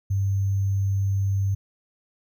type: tone with sample-and-hold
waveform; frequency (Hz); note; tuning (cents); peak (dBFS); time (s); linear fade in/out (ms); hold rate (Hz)
sine; 98; G2; 0; -20; 0.1-1.55; 10; 6300
effects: none